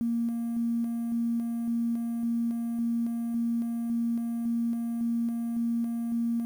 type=tone with tremolo; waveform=triangle; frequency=233.1 Hz; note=A#3; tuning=in tune; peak=-21 dBFS; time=0.01-6.45 s; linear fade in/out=0 ms; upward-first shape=square; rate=1.8 Hz; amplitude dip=40%; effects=tanh soft clip ceiling -23 dBFS + 9-bit